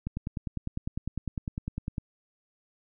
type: click train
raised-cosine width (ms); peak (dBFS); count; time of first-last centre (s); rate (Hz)
5; -19; 20; 0.07-1.981; 9.94
effects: none